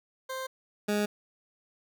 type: tone pair in turn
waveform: 20% pulse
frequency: 523.3 / 207.7 Hz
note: C5 / G#3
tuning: 0 / 0 cents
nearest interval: octave + major third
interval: 1600 cents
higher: first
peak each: -29 / -21 dBFS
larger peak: second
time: 0.29-0.47 / 0.88-1.06 s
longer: neither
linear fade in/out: 10 ms
effects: none